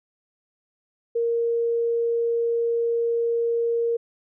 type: tone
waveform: sine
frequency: 466.2 Hz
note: A#4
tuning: in tune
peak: -20 dBFS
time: 1.15-3.97 s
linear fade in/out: 10 ms
effects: none